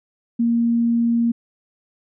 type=tone; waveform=sine; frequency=233.7 Hz; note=A#3; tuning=5 cents sharp; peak=-15 dBFS; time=0.39-1.32 s; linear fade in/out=10 ms; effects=none